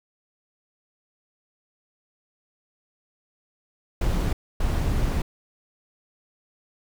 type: noise bursts at uneven times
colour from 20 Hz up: brown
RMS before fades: -23 dBFS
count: 2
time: 4.01-4.33 / 4.6-5.22 s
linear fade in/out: 5 ms
effects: none